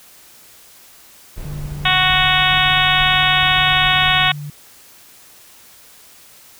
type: noise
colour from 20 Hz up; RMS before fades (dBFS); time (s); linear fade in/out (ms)
brown; -30; 1.36-4.3; 20
type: tone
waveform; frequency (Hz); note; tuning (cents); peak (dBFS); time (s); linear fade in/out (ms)
sine; 146.83; D3; 0; -26; 1.45-4.5; 2
type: harmonic tone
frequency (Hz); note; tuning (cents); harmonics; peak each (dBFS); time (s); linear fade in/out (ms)
370.1; F#4; 0; 2 / 3 / 4 / 5 / 6 / 7 / 8 / 9 / 10; -21 / -21 / -21 / -21 / -21 / -21 / -21 / -21 / -21; 1.85-4.32; 5
effects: white hiss -45 dBFS RMS until 6.59 s